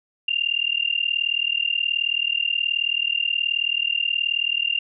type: tone with amplitude modulation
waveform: sine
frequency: 2794 Hz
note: F7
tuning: in tune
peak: -16 dBFS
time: 0.28-4.79 s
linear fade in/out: 5 ms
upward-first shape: sine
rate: 38.7 Hz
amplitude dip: 95%
effects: none